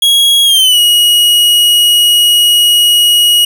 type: tone with pitch glide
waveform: 45% pulse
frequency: 3312 to 2900 Hz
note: G#7 to F#7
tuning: -5 to -35 cents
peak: -5 dBFS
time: 0.02-3.45 s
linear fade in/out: 5 ms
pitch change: -230 cents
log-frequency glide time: 0.44-0.79 s
effects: none